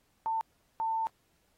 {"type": "tone bursts at uneven times", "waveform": "sine", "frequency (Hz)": 895, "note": "A5", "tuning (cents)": 29, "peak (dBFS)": -28, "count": 2, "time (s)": [[0.26, 0.41], [0.8, 1.07]], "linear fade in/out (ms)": 0, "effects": ["pink hiss -72 dBFS RMS until 1.57 s", "AAC 48 kbps"]}